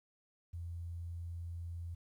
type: tone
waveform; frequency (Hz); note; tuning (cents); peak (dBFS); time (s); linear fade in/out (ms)
sine; 85.3; F2; -40; -40; 0.53-1.95; 10
effects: 12-bit